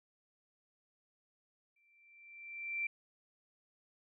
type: tone with exponential growth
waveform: sine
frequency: 2349 Hz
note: D7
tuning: in tune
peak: -32 dBFS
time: 1.76-2.87 s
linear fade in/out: 5 ms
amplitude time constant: 240 ms
effects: none